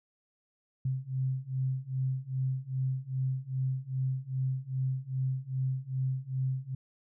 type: beating tone pair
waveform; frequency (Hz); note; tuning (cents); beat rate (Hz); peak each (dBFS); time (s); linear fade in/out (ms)
sine; 130 / 132.5; C3 / C3; -11 / +22; 2.5; -33 / -32; 0.85-6.75; 5
effects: none